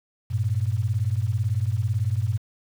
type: beating tone pair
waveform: sine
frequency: 98 / 116 Hz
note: G2 / A#2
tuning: 0 / -8 cents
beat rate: 18 Hz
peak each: -24 dBFS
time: 0.3-2.38 s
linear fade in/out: 20 ms
effects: 8-bit